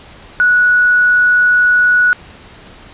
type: tone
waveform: sine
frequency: 1468 Hz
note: F#6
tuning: 14 cents flat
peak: -7 dBFS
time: 0.4-2.13 s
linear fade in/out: 0 ms
effects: pink hiss -38 dBFS RMS until 2.93 s + resampled to 8000 Hz